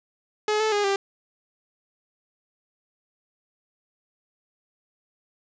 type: tone with pitch steps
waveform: sawtooth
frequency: 424.4 / 435.8 / 411.5 / 394.8 Hz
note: G#4 / A4 / G#4 / G4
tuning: +38 / -17 / -16 / +12 cents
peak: -17 dBFS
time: 0.48-0.96 s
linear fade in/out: 2 ms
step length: 120 ms
effects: resampled to 16000 Hz + 9-bit